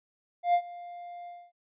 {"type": "tone with ADSR envelope", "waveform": "triangle", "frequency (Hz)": 701, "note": "F5", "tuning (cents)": 6, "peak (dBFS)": -17, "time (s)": [0.43, 1.52], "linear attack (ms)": 110, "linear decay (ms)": 72, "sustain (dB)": -21, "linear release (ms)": 250, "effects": ["resampled to 8000 Hz"]}